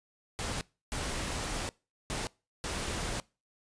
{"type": "noise bursts at uneven times", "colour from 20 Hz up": "pink", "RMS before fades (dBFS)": -35, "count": 4, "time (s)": [[0.39, 0.61], [0.92, 1.69], [2.1, 2.27], [2.64, 3.2]], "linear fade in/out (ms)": 0, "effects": ["noise-tail reverb RT60 0.3 s tail -23 dB re dry", "resampled to 22050 Hz"]}